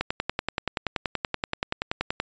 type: click train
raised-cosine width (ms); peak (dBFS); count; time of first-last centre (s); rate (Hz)
0.3; -9; 24; 0.01-2.2; 10.5
effects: resampled to 16000 Hz